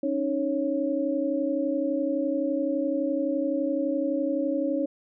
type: tone cluster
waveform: sine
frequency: 275.8 / 307.6 / 552 Hz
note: C#4 / D#4 / C#5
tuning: -9 / -20 / -7 cents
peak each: -28 dBFS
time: 0.03-4.86 s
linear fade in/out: 5 ms
effects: none